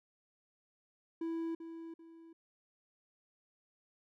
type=tone with echo; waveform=triangle; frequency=329.6 Hz; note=E4; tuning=in tune; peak=-33 dBFS; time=1.21-1.55 s; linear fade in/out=5 ms; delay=390 ms; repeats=2; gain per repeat=-9 dB; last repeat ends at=2.33 s; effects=none